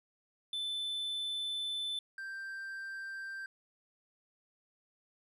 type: tone pair in turn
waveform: triangle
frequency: 3520 / 1573.9 Hz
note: A7 / G6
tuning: 0 / +7 cents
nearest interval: octave + major second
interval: 1393 cents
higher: first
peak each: -33 / -38 dBFS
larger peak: first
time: 0.53-1.99 / 2.18-3.46 s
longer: first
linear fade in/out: 2 ms
effects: resampled to 32000 Hz